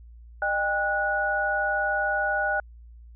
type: tone cluster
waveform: sine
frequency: 610 / 797 / 1465 Hz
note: D#5 / G5 / F#6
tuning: -34 / +28 / -18 cents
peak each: -29 / -28 / -25 dBFS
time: 0.42-2.6 s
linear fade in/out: 2 ms
effects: added 58 Hz sine -44 dBFS peak until 3.15 s